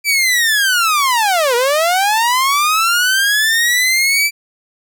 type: linear two-way sweep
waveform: sawtooth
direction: down then up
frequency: 2338 to 466.2 to 2338 Hz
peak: -8 dBFS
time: 0.04-4.31 s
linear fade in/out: 50 ms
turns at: 1.55 s
effects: none